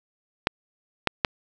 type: clicks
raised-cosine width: 0.3 ms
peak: -3 dBFS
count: 3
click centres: 0.471 / 1.073 / 1.248 s
effects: none